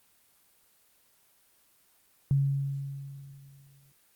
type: tone with exponential decay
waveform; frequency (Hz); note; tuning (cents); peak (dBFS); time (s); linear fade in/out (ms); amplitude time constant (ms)
sine; 138.59; C#3; 0; -20; 2.31-3.92; 0; 350
effects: white hiss -65 dBFS RMS until 4.15 s + Opus 24 kbps